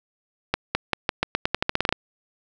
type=accelerating click train; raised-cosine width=0.3 ms; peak=-4 dBFS; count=15; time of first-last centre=0.54-1.925 s; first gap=210 ms; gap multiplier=0.87; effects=none